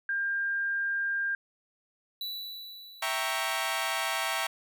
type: tone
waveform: sine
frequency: 1600 Hz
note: G6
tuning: 35 cents sharp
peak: -27 dBFS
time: 0.09-1.35 s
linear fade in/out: 2 ms
type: tone with exponential decay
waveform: square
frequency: 3951 Hz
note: B7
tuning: in tune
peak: -33 dBFS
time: 2.21-4.24 s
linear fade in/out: 2 ms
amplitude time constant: 440 ms
type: chord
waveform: 15% pulse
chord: E diminished seventh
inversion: none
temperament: equal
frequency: 659.3 / 784 / 932.3 / 1108.7 Hz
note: E5 / G5 / Bb5 / Db6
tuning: 0 / 0 / 0 / 0 cents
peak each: -28 dBFS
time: 3.02-4.47 s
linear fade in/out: 5 ms
effects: none